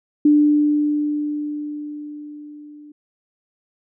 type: tone with level ramp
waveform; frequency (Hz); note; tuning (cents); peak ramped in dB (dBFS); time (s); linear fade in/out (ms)
sine; 296.6; D4; +17; -9 to -39; 0.25-2.92; 5
effects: none